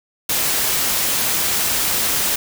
white noise, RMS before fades -19 dBFS, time 0.29-2.36 s, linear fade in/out 5 ms, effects none

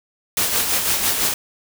white noise with tremolo, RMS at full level -18 dBFS, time 0.37-1.34 s, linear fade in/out 2 ms, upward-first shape sine, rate 6 Hz, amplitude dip 45%, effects none

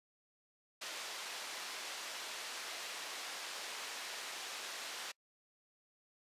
white band-pass noise, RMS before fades -45 dBFS, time 0.81-5.12 s, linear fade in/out 10 ms, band 480 to 5100 Hz, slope 12 dB/octave, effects noise-tail reverb RT60 0.1 s tail -26 dB re dry + resampled to 32000 Hz

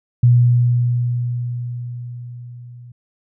sine tone with level ramp, 121.4 Hz, B2, 29 cents flat, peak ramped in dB -7 to -36 dBFS, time 0.23-2.92 s, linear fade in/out 5 ms, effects none

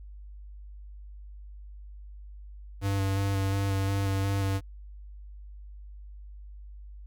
square tone with vibrato, 98 Hz, G2, in tune, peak -26 dBFS, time 2.81-4.61 s, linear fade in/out 50 ms, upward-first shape square, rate 2.8 Hz, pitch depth 15 cents each way, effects added 50 Hz sine -42 dBFS peak until 7.06 s + Opus 48 kbps

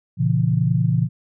sine chord, A# diminished, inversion none, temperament equal with one note detuned, 116.54 / 138.59 / 167.89 Hz, A#2 / C#3 / E3, 0 / 0 / +32 cents, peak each -20 dBFS, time 0.17-1.09 s, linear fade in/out 50 ms, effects none

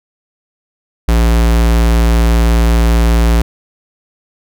square tone, 57.4 Hz, A#1, 26 cents flat, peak -8 dBFS, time 1.08-3.42 s, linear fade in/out 5 ms, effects none

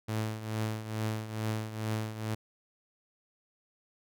sawtooth tone with tremolo, 109.3 Hz, A2, 11 cents flat, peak -25 dBFS, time 0.08-2.35 s, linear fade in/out 10 ms, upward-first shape triangle, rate 2.3 Hz, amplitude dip 75%, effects none

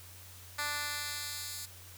10% pulse tone with high-pass filter sweep, 293.7 Hz, D4, in tune, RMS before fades -38 dBFS, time 0.58-1.66 s, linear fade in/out 10 ms, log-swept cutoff 1300 to 5700 Hz, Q 0.7, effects added 91 Hz sine -53 dBFS peak until 1.97 s + white hiss -53 dBFS RMS until 1.97 s

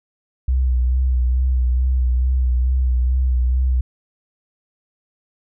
sine tone with vibrato, 63 Hz, B1, 35 cents sharp, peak -14 dBFS, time 0.48-3.81 s, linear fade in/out 5 ms, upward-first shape sine, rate 2.3 Hz, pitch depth 40 cents each way, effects none

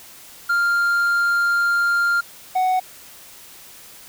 triangle tone pair in turn, 1396.9 / 742.8 Hz, F6 / F#5, 0 / +7 cents, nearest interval major seventh, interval 1093 cents, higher first, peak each -14 dBFS, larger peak neither, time 0.49-2.21 / 2.55-2.8 s, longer first, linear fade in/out 10 ms, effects white hiss -43 dBFS RMS until 4.08 s

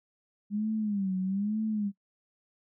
sine tone with vibrato, 201.9 Hz, G#3, 49 cents flat, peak -27 dBFS, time 0.5-1.92 s, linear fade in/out 50 ms, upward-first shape sine, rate 1.1 Hz, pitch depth 140 cents each way, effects noise-tail reverb RT60 0.1 s tail -21 dB re dry

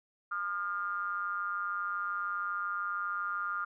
triangle ring-modulated tone, 93.6 Hz, F#2, 20 cents sharp, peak -27 dBFS, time 0.31-3.65 s, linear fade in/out 10 ms, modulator 1310 Hz, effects none

